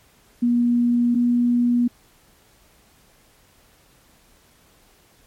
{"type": "tone pair in turn", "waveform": "sine", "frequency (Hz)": [240, 241.4], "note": ["B3", "B3"], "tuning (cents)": [-49, -39], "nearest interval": "unison", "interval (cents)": 10, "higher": "second", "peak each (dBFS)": -15, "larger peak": "neither", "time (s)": [[0.42, 1.15], [1.15, 1.88]], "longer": "neither", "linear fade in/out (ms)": 10, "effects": ["pink hiss -56 dBFS RMS until 5.26 s", "MP3 64 kbps"]}